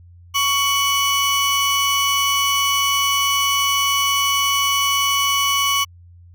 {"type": "tone pair together", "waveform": "30% pulse", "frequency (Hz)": [1119.2, 2981], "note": ["C#6", "F#7"], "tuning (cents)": [16, 12], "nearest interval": "octave + perfect fourth", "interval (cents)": 1696, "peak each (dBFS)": -16, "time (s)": [0.34, 5.85], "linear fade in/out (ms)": 20, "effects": ["added 87 Hz sine -42 dBFS peak until 6.34 s"]}